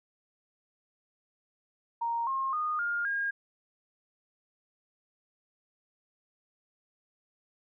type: tone with pitch steps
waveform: sine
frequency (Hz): 932 / 1070.6 / 1229.8 / 1412.6 / 1622.7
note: A#5 / C6 / D#6 / F6 / G#6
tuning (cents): -1 / +39 / -21 / +19 / -41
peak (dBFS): -28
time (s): 2.01-3.31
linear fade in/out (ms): 10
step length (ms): 260
effects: none